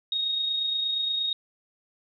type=tone with amplitude modulation; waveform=sine; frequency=3739 Hz; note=A#7; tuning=4 cents sharp; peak=-23 dBFS; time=0.12-1.33 s; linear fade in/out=2 ms; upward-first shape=sine; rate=28.5 Hz; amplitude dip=35%; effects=none